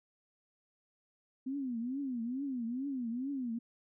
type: tone with vibrato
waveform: sine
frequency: 253.9 Hz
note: B3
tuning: 48 cents sharp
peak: -34 dBFS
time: 1.46-3.59 s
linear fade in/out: 10 ms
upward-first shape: triangle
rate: 2.3 Hz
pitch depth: 220 cents each way
effects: none